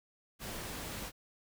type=noise; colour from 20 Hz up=pink; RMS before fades=-42 dBFS; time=0.39-1.12 s; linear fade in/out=50 ms; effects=none